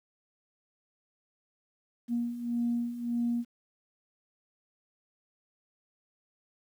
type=beating tone pair; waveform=sine; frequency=236.2 / 237.9 Hz; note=A#3 / A#3; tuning=+23 / +35 cents; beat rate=1.7 Hz; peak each=-34 / -29 dBFS; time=2.08-3.45 s; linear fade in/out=50 ms; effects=tanh soft clip ceiling -21 dBFS + 10-bit